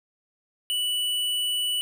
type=tone with tanh clipping; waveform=sine; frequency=2960 Hz; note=F#7; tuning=in tune; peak=-25 dBFS; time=0.7-1.81 s; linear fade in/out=0 ms; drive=17 dB; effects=none